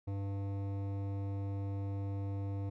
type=tone with hard clipping; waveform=sine; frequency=99 Hz; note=G2; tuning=18 cents sharp; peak=-37 dBFS; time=0.07-2.7 s; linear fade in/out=10 ms; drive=14 dB; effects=none